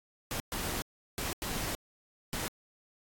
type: noise bursts at uneven times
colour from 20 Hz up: pink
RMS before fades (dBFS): -35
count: 5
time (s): 0.31-0.4 / 0.52-0.82 / 1.18-1.33 / 1.42-1.75 / 2.33-2.48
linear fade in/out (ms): 0
effects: AAC 64 kbps